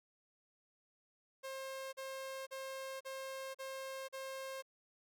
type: tone bursts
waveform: sawtooth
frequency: 533 Hz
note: C5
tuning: 32 cents sharp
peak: -39 dBFS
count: 6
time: 1.43-4.625 s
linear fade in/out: 20 ms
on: 500 ms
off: 39 ms
effects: none